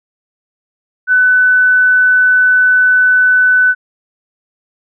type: tone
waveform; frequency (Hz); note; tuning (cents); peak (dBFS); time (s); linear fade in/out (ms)
sine; 1500; F#6; +23; -6; 1.07-3.75; 50
effects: none